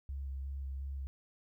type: tone with vibrato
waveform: sine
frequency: 68 Hz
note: C#2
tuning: 33 cents flat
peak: -37 dBFS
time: 0.09-1.07 s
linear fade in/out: 0 ms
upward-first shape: square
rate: 2.8 Hz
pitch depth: 17 cents each way
effects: 13-bit